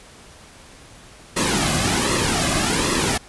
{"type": "noise with flanger", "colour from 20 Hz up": "pink", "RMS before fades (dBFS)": -20, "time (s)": [1.36, 3.18], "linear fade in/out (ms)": 10, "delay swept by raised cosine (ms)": [1.3, 2.21], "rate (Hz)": 1.3, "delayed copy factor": -0.65, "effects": ["pink hiss -45 dBFS RMS until 3.28 s", "resampled to 24000 Hz"]}